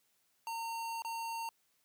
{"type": "tone with dropouts", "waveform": "square", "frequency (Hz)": 915, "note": "A#5", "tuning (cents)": -32, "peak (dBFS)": -38, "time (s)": [0.47, 1.49], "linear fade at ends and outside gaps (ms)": 1, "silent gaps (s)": [1.021, 1.048], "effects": ["white hiss -75 dBFS RMS until 1.84 s", "high-pass 80 Hz 12 dB/octave"]}